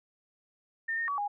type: tone with pitch steps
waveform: sine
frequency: 1814 / 1838 / 1135 / 820 Hz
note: A#6 / A#6 / C#6 / G#5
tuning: -48 / -25 / +41 / -22 cents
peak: -29 dBFS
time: 0.88-1.28 s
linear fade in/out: 10 ms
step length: 100 ms
effects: none